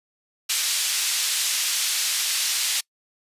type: band-pass noise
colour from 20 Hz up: pink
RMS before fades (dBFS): -24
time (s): 0.49-2.81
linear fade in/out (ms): 10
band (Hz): 3300 to 11000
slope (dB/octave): 12
effects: noise-tail reverb RT60 0.1 s tail -26 dB re dry + resampled to 32000 Hz